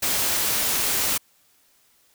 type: noise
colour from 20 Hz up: white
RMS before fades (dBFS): -23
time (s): 0.02-1.18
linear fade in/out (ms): 10
effects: white hiss -61 dBFS RMS until 2.14 s